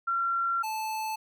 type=tone pair in turn; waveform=sine / square; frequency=1368 / 873.5 Hz; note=F6 / A5; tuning=-36 / -13 cents; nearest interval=minor sixth; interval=777 cents; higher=first; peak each=-25 / -31 dBFS; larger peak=first; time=0.07-0.63 / 0.63-1.16 s; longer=first; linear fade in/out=10 ms; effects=none